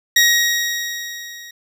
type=tone with level ramp; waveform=20% pulse; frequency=1890 Hz; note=A#6; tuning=23 cents sharp; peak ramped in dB=-4 to -30 dBFS; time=0.16-1.51 s; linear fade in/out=5 ms; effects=none